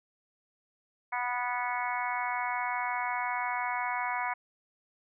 harmonic tone, 245.6 Hz, B3, 9 cents flat, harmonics 3 / 4 / 5 / 6 / 7 / 8 / 9, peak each -36 / -33 / -40 / -40 / -41 / -42 / -37 dBFS, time 1.12-4.34 s, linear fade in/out 10 ms, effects none

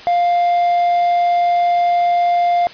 triangle tone, 700 Hz, F5, 4 cents sharp, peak -10 dBFS, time 0.07-2.67 s, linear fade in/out 0 ms, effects white hiss -36 dBFS RMS until 2.73 s + resampled to 11025 Hz

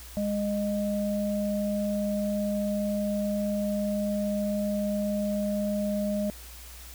sine tone pair together, 205.6 / 615 Hz, G#3 / D#5, -17 / -20 cents, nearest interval octave + perfect fifth, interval 1897 cents, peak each -27 / -30 dBFS, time 0.17-6.3 s, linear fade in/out 0 ms, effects added 60 Hz sine -45 dBFS peak until 6.94 s + white hiss -47 dBFS RMS until 6.94 s

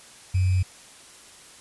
sine tone with sample-and-hold, 92.5 Hz, F#2, in tune, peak -18 dBFS, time 0.34-0.63 s, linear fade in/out 10 ms, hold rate 2450 Hz, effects white hiss -48 dBFS RMS until 1.6 s + resampled to 24000 Hz

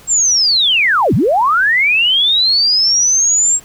sine linear two-way sweep, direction down then up, 7600 to 87.31 to 7600 Hz, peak -9 dBFS, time 0.07-3.6 s, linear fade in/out 50 ms, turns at 1.14 s, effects pink hiss -42 dBFS RMS until 3.64 s

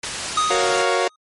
white noise, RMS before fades -25 dBFS, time 0.03-0.82 s, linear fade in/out 5 ms
square tone with exponential decay, 1249 Hz, D#6, 6 cents sharp, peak -15 dBFS, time 0.37-1.16 s, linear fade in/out 5 ms, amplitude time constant 170 ms
sawtooth chord, Gb major seventh, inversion none, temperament equal, 370 / 466.2 / 554.4 / 698.5 Hz, Gb4 / Bb4 / Db5 / F5, 0 / 0 / 0 / 0 cents, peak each -19 dBFS, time 0.5-1.08 s, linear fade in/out 5 ms
effects low-pass 8000 Hz 12 dB/octave + MP3 48 kbps

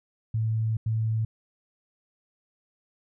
sine tone bursts at uneven times, 111 Hz, A2, 16 cents sharp, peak -23 dBFS, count 2, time 0.34-0.77 / 0.86-1.25 s, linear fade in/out 5 ms, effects none

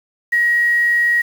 sine tone with quantisation, 1898 Hz, A#6, 31 cents sharp, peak -12 dBFS, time 0.32-1.22 s, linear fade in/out 10 ms, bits 6, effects none

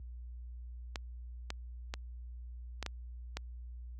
clicks, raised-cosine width 0.2 ms, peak -20 dBFS, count 6, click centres 0.958 / 1.504 / 1.939 / 2.827 / 2.863 / 3.37 s, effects added 60 Hz sine -37 dBFS peak until 3.99 s + high-pass 80 Hz 12 dB/octave

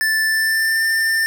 square tone with pitch glide, 1760 to 1793.9 Hz, A6 to A6, 0 to +33 cents, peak -16 dBFS, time 0.01-1.26 s, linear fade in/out 0 ms, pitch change +33 cents, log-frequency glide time 0.25-0.83 s, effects 7-bit

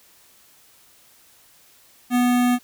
square tone with notch filter, 245.9 Hz, B3, 7 cents flat, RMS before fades -18 dBFS, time 2.1-2.59 s, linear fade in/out 50 ms, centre 4900 Hz, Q 1.7, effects white hiss -54 dBFS RMS until 2.63 s

